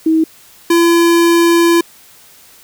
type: tone pair in turn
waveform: sine / square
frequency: 320 / 339 Hz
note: D#4 / E4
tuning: +49 / +49 cents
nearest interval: minor second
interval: 100 cents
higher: second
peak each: -8 dBFS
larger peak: neither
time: 0.06-0.24 / 0.7-1.81 s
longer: second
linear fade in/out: 5 ms
effects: white hiss -43 dBFS RMS until 2.63 s